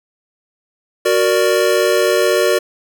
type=chord; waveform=square; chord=Gb augmented; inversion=none; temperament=equal; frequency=370 / 466.2 / 587.3 Hz; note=Gb4 / Bb4 / D5; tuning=0 / 0 / 0 cents; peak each=-17 dBFS; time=1.05-2.59 s; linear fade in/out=10 ms; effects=none